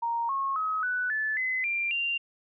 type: tone with pitch steps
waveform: sine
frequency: 932.3 / 1089.7 / 1273.6 / 1488.5 / 1739.7 / 2033 / 2377 / 2778 Hz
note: A#5 / C#6 / D#6 / F#6 / A6 / B6 / D7 / F7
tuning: 0 / -30 / +40 / +10 / -20 / +50 / +20 / -10 cents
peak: -26 dBFS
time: 0.02-2.18 s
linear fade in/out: 10 ms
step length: 270 ms
effects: none